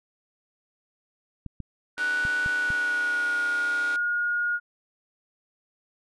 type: clicks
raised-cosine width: 5 ms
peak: -23 dBFS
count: 5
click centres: 1.463 / 1.603 / 2.252 / 2.461 / 2.704 s
type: tone with pitch glide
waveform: sine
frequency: 1480 to 1433.7 Hz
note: F#6 to F6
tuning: 0 to +45 cents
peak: -23 dBFS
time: 1.97-4.6 s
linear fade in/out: 50 ms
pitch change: -55 cents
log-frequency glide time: 2.52-3.45 s
type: chord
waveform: 5% pulse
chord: Eb dominant seventh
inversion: third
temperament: just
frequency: 280 / 311.1 / 388.9 / 466.7 Hz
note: Db4 / Eb4 / G4 / Bb4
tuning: +18 / 0 / -14 / +2 cents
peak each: -32 dBFS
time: 1.98-3.96 s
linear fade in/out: 0 ms
effects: resampled to 24000 Hz